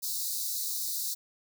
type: high-pass noise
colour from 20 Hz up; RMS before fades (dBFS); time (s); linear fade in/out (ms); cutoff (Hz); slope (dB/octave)
white; -33; 0.02-1.15; 20; 3800; 96
effects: none